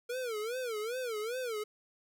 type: tone with vibrato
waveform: square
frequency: 466.2 Hz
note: A#4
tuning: in tune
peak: -35 dBFS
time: 0.09-1.64 s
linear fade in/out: 10 ms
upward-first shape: sine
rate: 2.5 Hz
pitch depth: 180 cents each way
effects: none